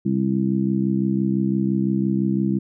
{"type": "harmonic tone", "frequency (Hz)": 65.9, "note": "C2", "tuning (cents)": 13, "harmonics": [2, 3, 4, 5], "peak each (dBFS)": [-26, -20, -27, -25], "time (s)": [0.05, 2.59], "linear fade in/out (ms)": 10, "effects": []}